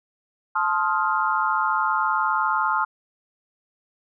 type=chord; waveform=sine; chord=F dominant seventh; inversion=first; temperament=just; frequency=873.1 / 1047.7 / 1257.2 / 1396.9 Hz; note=A5 / C6 / Eb6 / F6; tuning=-14 / +2 / +18 / 0 cents; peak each=-25 / -25 / -25 / -25 dBFS; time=0.55-2.85 s; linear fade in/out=10 ms; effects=none